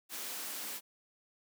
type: high-pass noise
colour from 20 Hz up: white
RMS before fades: -41 dBFS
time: 0.09-0.81 s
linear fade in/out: 50 ms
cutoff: 190 Hz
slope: 24 dB/octave
effects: none

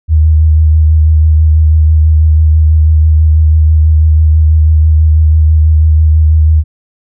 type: tone with vibrato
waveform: sine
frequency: 78 Hz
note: D#2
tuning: 5 cents sharp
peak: -3 dBFS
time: 0.08-6.64 s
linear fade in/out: 50 ms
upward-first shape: sine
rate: 6.1 Hz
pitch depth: 24 cents each way
effects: none

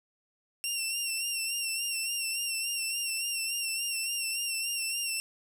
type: tone with vibrato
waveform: 15% pulse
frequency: 2737 Hz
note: F7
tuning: 36 cents flat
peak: -23 dBFS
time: 0.64-5.2 s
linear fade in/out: 0 ms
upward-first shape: sine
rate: 3.5 Hz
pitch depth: 46 cents each way
effects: none

